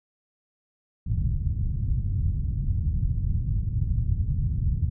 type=low-pass noise; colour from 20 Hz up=white; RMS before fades=-25 dBFS; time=1.06-4.9 s; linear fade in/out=10 ms; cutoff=120 Hz; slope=24 dB/octave; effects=none